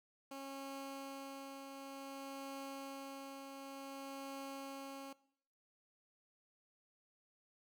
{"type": "tone with tremolo", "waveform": "15% pulse", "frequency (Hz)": 273.3, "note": "C#4", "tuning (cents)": -24, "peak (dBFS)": -38, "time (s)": [0.31, 5.13], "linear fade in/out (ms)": 5, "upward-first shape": "triangle", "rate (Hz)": 0.55, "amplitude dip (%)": 40, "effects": ["noise-tail reverb RT60 0.7 s tail -21 dB re dry"]}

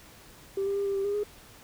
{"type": "tone with pitch steps", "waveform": "sine", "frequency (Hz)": [391.3, 397.7, 400.7, 395.9, 391.7, 406, 415], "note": ["G4", "G4", "G4", "G4", "G4", "G#4", "G#4"], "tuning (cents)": [-3, 25, 38, 17, -1, -39, -1], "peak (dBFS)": -25, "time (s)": [0.57, 1.235], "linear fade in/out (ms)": 5, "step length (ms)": 95, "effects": ["tanh soft clip ceiling -22 dBFS", "pink hiss -52 dBFS RMS until 1.63 s"]}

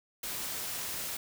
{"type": "noise", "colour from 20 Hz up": "white", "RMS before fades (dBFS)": -37, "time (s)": [0.23, 1.17], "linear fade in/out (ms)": 5, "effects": []}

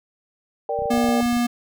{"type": "chord", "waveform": "sine", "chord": "G minor", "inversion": "first", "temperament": "equal", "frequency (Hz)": [466.2, 587.3, 784], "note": ["Bb4", "D5", "G5"], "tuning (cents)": [0, 0, 0], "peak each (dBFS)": -26, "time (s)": [0.69, 1.21], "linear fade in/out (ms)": 2}
{"type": "clicks", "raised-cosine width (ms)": 5, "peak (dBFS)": -26, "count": 11, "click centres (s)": [0.79, 0.821, 0.857, 0.939, 0.977, 1.042, 1.088, 1.228, 1.261, 1.328, 1.368]}
{"type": "tone", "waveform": "square", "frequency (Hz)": 240, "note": "B3", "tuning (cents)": -49, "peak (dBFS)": -19, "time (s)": [0.9, 1.47], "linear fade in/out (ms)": 10}
{"effects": []}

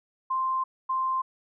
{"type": "tone pair in turn", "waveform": "sine", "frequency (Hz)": [1046.5, 1046.5], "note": ["C6", "C6"], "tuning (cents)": [0, 0], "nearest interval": "unison", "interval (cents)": 0, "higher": "neither", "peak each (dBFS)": -24, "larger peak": "neither", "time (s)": [[0.3, 0.64], [0.89, 1.22]], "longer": "first", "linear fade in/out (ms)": 10, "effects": []}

